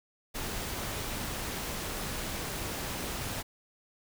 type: noise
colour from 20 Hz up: pink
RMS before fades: -36 dBFS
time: 0.34-3.43 s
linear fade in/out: 20 ms
effects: none